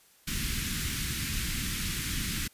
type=band-stop noise; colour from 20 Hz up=pink; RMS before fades=-32 dBFS; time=0.27-2.48 s; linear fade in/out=10 ms; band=270 to 1600 Hz; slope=24 dB/octave; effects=white hiss -61 dBFS RMS until 2.53 s + resampled to 32000 Hz